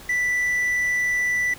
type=tone with quantisation; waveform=triangle; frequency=1975.5 Hz; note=B6; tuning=in tune; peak=-18 dBFS; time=0.09-1.54 s; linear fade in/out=5 ms; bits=8; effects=pink hiss -43 dBFS RMS until 1.58 s